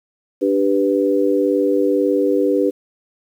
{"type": "chord", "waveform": "sine", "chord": "G major", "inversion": "second", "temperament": "equal", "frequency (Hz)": [293.7, 392, 493.9], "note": ["D4", "G4", "B4"], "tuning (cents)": [0, 0, 0], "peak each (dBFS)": -18, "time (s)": [0.41, 2.71], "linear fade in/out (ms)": 20, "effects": ["8-bit"]}